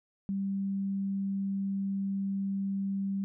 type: tone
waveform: sine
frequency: 196 Hz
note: G3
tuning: in tune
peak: -29 dBFS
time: 0.29-3.24 s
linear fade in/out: 0 ms
effects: none